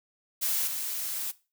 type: noise with level steps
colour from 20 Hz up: blue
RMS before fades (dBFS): -28 / -33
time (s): 0.41-1.32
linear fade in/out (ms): 20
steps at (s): 0.67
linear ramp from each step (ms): 5
effects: noise-tail reverb RT60 0.3 s tail -18 dB re dry